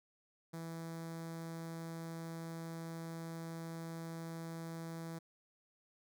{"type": "tone with notch filter", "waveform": "sawtooth", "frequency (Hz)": 164.81, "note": "E3", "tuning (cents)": 0, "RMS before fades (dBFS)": -45, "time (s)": [0.53, 5.19], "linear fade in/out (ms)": 10, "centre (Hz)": 2800, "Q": 1.4, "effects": []}